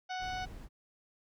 harmonic tone, 740 Hz, F#5, in tune, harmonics 1 / 2 / 3 / 4 / 5 / 6 / 7 / 8, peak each -37 / -43 / -47 / -49 / -51 / -53 / -54 / -55 dBFS, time 0.09-0.46 s, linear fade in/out 20 ms
brown noise, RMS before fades -46 dBFS, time 0.19-0.69 s, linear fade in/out 50 ms
effects none

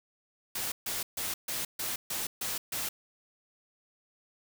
white noise bursts, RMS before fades -34 dBFS, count 8, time 0.55-2.89 s, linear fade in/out 5 ms, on 170 ms, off 140 ms, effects none

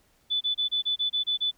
sine tone bursts, 3485 Hz, A7, 17 cents flat, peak -23 dBFS, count 9, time 0.3-1.514 s, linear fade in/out 20 ms, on 110 ms, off 28 ms, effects pink hiss -65 dBFS RMS until 1.57 s

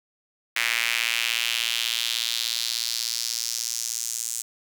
sawtooth tone with high-pass filter sweep, 116.54 Hz, A#2, in tune, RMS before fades -27 dBFS, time 0.56-4.42 s, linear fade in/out 5 ms, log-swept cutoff 2100 to 7300 Hz, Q 2.6, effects none

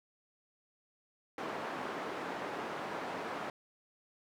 white band-pass noise, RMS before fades -40 dBFS, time 1.38-3.5 s, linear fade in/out 2 ms, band 220 to 1100 Hz, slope 12 dB/octave, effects none

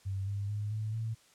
sine tone with pitch steps, 96.9 / 100.49 / 104.22 / 108.08 / 112.08 Hz, G2 / G2 / G#2 / A2 / A2, -20 / +43 / +7 / -30 / +32 cents, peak -32 dBFS, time 0.05-1.15 s, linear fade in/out 20 ms, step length 220 ms, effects white hiss -63 dBFS RMS until 1.34 s + low-pass 9000 Hz 12 dB/octave

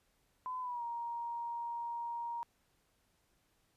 sine tone with pitch glide, 1013 to 939.7 Hz, B5 to A#5, +44 to +14 cents, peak -37 dBFS, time 0.46-2.43 s, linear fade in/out 0 ms, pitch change -130 cents, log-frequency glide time 0.61-0.83 s, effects pink hiss -75 dBFS RMS until 3.76 s + resampled to 32000 Hz

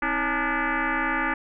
sine tone with frequency modulation, 262.3 Hz, C4, 4 cents sharp, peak -22 dBFS, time 0.02-1.34 s, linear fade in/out 5 ms, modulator 292 Hz, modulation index 6.5, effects none

